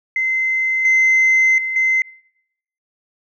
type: tone with level steps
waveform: sine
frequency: 2065 Hz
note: C7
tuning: 23 cents flat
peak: -15 / -9 / -20 / -12 dBFS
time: 0.16-2.02 s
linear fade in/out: 2 ms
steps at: 0.85 / 1.58 / 1.76 s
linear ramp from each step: 2 ms
effects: noise-tail reverb RT60 0.8 s tail -25 dB re dry + tanh soft clip ceiling -8 dBFS